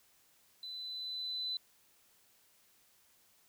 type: tone with level ramp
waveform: sine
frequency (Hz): 4009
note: B7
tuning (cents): +25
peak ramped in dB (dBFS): -42 to -34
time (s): 0.63-1.57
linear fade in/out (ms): 2
effects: white hiss -68 dBFS RMS until 3.48 s